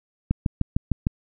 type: click train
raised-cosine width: 5 ms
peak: -8 dBFS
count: 6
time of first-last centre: 0.31-1.069 s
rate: 6.59 Hz
effects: none